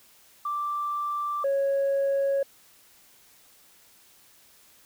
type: tone pair in turn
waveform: sine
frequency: 1174.7 / 552.1 Hz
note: D6 / C#5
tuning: 0 / -7 cents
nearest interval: octave + minor second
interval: 1307 cents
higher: first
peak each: -26 / -20 dBFS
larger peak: second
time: 0.45-1.44 / 1.44-2.43 s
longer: neither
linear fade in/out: 5 ms
effects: tanh soft clip ceiling -20 dBFS + white hiss -57 dBFS RMS until 4.85 s